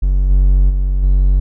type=tone with level steps; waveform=triangle; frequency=46.83 Hz; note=F#1; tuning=22 cents sharp; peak=-8 / -5 / -10 / -6 dBFS; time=0.02-1.4 s; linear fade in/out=10 ms; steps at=0.29 / 0.69 / 1.02 s; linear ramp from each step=20 ms; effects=none